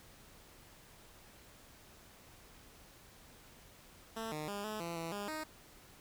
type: tone with pitch steps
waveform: 10% pulse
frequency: 224.3 / 152.6 / 202.8 / 214.6 / 169.2 / 165.7 / 203.8 / 311 Hz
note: A3 / D#3 / G#3 / A3 / E3 / E3 / G#3 / D#4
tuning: +34 / -33 / -41 / -43 / +45 / +9 / -32 / -1 cents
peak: -31 dBFS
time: 4.16-5.44 s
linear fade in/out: 10 ms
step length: 160 ms
effects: pink hiss -59 dBFS RMS until 6 s